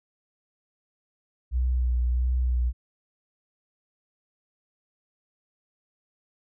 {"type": "tone with vibrato", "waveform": "sine", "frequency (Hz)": 61.74, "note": "B1", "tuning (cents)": 0, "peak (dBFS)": -21, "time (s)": [1.51, 2.73], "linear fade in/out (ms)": 50, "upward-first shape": "sine", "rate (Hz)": 1.5, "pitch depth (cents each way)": 29, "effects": []}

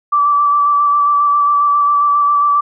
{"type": "tone with vibrato", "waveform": "sine", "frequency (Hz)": 1161, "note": "D6", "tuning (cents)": -20, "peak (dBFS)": -9, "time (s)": [0.12, 2.61], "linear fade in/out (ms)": 10, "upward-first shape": "square", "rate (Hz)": 7.4, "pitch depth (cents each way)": 14, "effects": []}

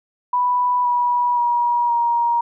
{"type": "tone with pitch steps", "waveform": "sine", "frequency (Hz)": [987, 972.3, 957.8, 943.5], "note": ["B5", "B5", "A#5", "A#5"], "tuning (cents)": [-1, -27, 47, 21], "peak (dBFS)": -15, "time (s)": [0.33, 2.41], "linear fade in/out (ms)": 5, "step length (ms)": 520, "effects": []}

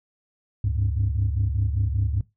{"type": "tone cluster", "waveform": "sine", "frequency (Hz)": [71.2, 98.6, 103.7], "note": ["C#2", "G2", "G#2"], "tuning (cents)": [47, 11, -2], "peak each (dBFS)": -24, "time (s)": [0.64, 2.21], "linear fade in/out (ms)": 5, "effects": ["noise-tail reverb RT60 0.2 s tail -21 dB re dry", "tanh soft clip ceiling -15 dBFS"]}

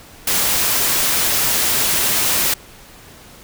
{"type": "noise", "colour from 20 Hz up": "white", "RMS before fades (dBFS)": -17, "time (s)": [0.27, 2.54], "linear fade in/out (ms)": 5, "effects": ["pink hiss -42 dBFS RMS until 3.43 s"]}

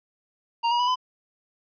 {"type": "tone with pitch steps", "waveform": "square", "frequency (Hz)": [932.3, 957.4, 983.2, 1009.7], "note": ["A#5", "A#5", "B5", "B5"], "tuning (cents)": [0, 46, -8, 38], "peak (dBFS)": -21, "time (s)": [0.63, 0.958], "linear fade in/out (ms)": 20, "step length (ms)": 82, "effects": ["resampled to 11025 Hz"]}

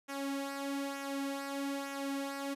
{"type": "tone with flanger", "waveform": "sawtooth", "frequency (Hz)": 277.2, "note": "C#4", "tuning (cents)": 0, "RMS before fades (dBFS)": -38, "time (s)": [0.08, 2.55], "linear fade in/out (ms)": 20, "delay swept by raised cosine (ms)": [0.22, 3.32], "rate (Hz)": 1.1, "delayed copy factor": -0.6, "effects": ["resampled to 32000 Hz"]}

